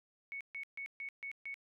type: tone bursts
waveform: sine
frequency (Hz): 2217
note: C#7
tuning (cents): 0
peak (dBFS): -40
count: 6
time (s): 0.32-1.542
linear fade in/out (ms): 0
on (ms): 87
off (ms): 140
effects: none